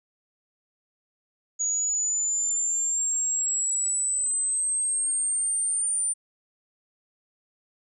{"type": "exponential sweep", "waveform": "sine", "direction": "up", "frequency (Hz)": [6750, 9180], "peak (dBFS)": -23, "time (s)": [1.59, 6.14], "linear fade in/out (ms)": 20, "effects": []}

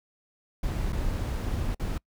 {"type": "noise with dropouts", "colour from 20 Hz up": "brown", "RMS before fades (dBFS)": -29, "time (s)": [0.63, 1.98], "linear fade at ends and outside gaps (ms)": 5, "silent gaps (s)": [[0.924, 0.928], [1.748, 1.796]], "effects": ["noise-tail reverb RT60 0.1 s tail -26 dB re dry"]}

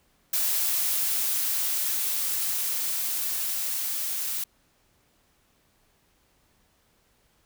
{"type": "noise with level ramp", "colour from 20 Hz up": "blue", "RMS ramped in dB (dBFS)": [-25, -30], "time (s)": [0.33, 4.44], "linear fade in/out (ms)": 5, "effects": ["pink hiss -66 dBFS RMS until 7.45 s"]}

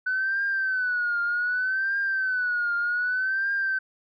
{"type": "tone with vibrato", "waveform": "sine", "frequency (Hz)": 1500, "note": "F#6", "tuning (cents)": 23, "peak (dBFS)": -22, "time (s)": [0.06, 3.79], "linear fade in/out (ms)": 10, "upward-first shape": "triangle", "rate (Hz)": 0.65, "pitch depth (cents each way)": 120, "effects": ["tanh soft clip ceiling -18 dBFS"]}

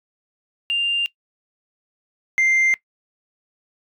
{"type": "tone pair in turn", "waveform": "sine", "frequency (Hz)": [2794, 2093], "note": ["F7", "C7"], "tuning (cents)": [0, 0], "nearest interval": "perfect fourth", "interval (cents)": 500, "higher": "first", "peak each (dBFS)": [-17, -12], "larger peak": "second", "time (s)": [[0.7, 1.06], [2.38, 2.74]], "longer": "neither", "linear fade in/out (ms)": 0, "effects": ["noise-tail reverb RT60 0.1 s tail -21 dB re dry", "tanh soft clip ceiling -13 dBFS"]}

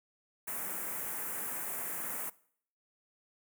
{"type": "band-stop noise", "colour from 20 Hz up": "white", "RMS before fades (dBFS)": -38, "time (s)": [0.47, 2.3], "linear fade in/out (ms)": 10, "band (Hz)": [2100, 8400], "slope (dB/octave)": 24, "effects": ["noise-tail reverb RT60 0.6 s tail -21 dB re dry", "high-pass 150 Hz 12 dB/octave"]}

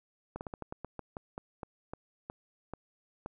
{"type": "slowing click train", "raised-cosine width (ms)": 1, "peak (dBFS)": -25, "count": 15, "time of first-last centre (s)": [0.36, 3.261], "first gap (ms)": 49, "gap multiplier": 1.2, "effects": []}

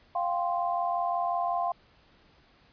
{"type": "chord", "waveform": "sine", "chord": "F suspended second", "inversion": "none", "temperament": "equal", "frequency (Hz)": [698.5, 784, 1046.5], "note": ["F5", "G5", "C6"], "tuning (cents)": [0, 0, 0], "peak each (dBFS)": [-28, -33, -32], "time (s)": [0.15, 1.72], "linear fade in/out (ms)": 5, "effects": ["pink hiss -61 dBFS RMS until 2.72 s", "resampled to 11025 Hz"]}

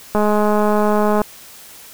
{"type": "click train", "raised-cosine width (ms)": 1, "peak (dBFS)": -4, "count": 225, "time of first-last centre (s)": [0.15, 1.217], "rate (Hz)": 210, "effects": ["white hiss -40 dBFS RMS until 1.93 s"]}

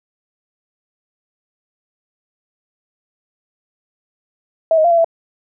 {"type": "tone with pitch steps", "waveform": "sine", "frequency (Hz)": [650, 627, 690, 676, 664], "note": ["E5", "D#5", "F5", "E5", "E5"], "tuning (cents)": [-24, 13, -21, 43, 12], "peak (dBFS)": -9, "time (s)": [4.71, 5.045], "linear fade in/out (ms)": 2, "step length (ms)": 67, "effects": []}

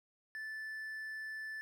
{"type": "tone", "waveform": "triangle", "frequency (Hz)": 1753, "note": "A6", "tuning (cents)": -7, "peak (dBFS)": -39, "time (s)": [0.35, 1.61], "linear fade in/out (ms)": 0, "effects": []}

